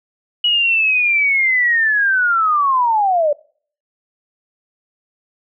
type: linear sweep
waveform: sine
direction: down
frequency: 2926 to 568 Hz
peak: -12 dBFS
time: 0.44-3.33 s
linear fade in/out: 5 ms
effects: noise-tail reverb RT60 0.5 s tail -24 dB re dry